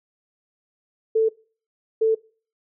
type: tone bursts at uneven times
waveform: sine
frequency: 443.6 Hz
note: A4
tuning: 14 cents sharp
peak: -15 dBFS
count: 2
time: 1.15-1.29 / 2.01-2.15 s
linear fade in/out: 10 ms
effects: noise-tail reverb RT60 0.4 s tail -22 dB re dry